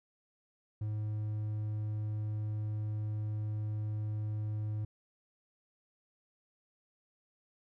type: tone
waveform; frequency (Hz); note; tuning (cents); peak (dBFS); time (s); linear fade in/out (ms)
triangle; 106.6; G#2; +46; -31; 0.81-4.85; 5
effects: none